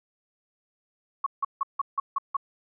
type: tone bursts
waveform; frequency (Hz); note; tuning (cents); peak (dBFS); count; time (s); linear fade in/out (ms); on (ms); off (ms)
sine; 1108.7; C#6; 0; -22; 7; 1.24-2.368; 5; 24; 160
effects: none

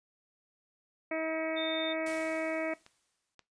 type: harmonic tone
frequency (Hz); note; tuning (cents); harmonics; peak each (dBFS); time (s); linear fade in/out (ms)
319.7; D#4; +47; 1 / 2 / 3 / 4 / 5 / 6 / 7 / 8; -36 / -34 / -46 / -45 / -48 / -43 / -39 / -51; 1.11-2.74; 5
type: tone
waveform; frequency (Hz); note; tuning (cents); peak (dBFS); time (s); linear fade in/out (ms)
sine; 3630; A#7; -47; -35; 1.56-1.94; 20
type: noise with exponential decay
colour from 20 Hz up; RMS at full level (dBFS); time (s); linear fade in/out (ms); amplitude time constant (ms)
white; -44; 2.06-3.35; 5; 280
type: clicks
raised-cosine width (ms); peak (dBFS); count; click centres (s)
0.2; -35; 2; 2.864 / 3.393
effects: noise-tail reverb RT60 0.2 s tail -17 dB re dry + resampled to 22050 Hz

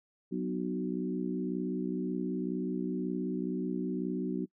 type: harmonic tone with a mistuned harmonic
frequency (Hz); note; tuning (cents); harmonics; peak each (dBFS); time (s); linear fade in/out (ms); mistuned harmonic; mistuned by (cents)
62; B1; +7; 3 / 4 / 5 / 6; -35 / -36 / -37 / -38; 0.31-4.46; 20; 5; -18
effects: noise-tail reverb RT60 0.1 s tail -25 dB re dry

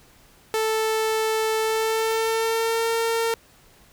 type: tone with pitch glide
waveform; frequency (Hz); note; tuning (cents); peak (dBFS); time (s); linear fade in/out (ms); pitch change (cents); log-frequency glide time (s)
sawtooth; 440 to 456.8; A4 to A#4; 0 to -35; -17; 0.54-3.34; 0; +65; 1.59-2.89
effects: pink hiss -54 dBFS RMS until 3.92 s

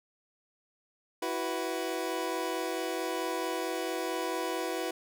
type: chord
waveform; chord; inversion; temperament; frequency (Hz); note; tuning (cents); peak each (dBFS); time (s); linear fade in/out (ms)
25% pulse; E suspended second; none; equal with one note detuned; 329.6 / 374.1 / 493.9; E4 / F#4 / B4; 0 / +19 / 0; -32; 1.22-4.91; 5
effects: none

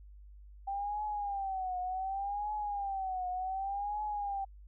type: tone with vibrato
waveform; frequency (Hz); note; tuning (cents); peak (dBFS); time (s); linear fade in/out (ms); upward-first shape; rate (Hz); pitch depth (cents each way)
sine; 784; G5; 0; -33; 0.67-4.45; 10; triangle; 0.67; 140
effects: added 50 Hz sine -50 dBFS peak until 4.67 s

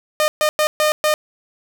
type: tone bursts at uneven times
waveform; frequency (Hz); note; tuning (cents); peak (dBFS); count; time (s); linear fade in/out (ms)
sawtooth; 610; D#5; -34; -10; 5; 0.2-0.28 / 0.41-0.49 / 0.59-0.67 / 0.8-0.92 / 1.04-1.14; 0
effects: none

